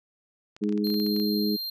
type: clicks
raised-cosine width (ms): 0.2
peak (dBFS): -28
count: 12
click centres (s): 0.565 / 0.638 / 0.692 / 0.725 / 0.777 / 0.871 / 0.902 / 0.942 / 1 / 1.065 / 1.164 / 1.199
type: harmonic tone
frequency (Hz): 104.1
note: G#2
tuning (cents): +5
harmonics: 2 / 3 / 4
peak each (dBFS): -25 / -29 / -31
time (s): 0.61-1.57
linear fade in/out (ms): 20
type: tone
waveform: square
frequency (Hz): 4186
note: C8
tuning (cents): 0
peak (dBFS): -31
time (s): 0.84-1.7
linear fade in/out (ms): 5
effects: none